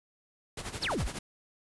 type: noise with tremolo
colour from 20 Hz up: pink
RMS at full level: -36 dBFS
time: 0.57-1.19 s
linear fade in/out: 5 ms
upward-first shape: sine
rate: 12 Hz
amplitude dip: 75%
type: exponential sweep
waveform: sine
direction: down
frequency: 5900 to 30.73 Hz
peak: -29 dBFS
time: 0.82-1.08 s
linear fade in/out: 10 ms
effects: resampled to 24000 Hz